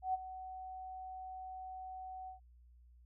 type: tone with ADSR envelope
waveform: sine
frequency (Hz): 750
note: F#5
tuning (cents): +23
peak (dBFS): -30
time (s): 0.02-2.4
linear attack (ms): 120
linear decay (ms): 23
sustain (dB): -14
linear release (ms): 120
effects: added 60 Hz sine -59 dBFS peak until 3.05 s